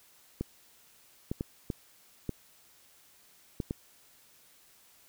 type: clicks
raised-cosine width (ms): 3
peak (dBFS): -19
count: 7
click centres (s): 0.41 / 1.315 / 1.409 / 1.702 / 2.293 / 3.602 / 3.709
effects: white hiss -61 dBFS RMS until 5.08 s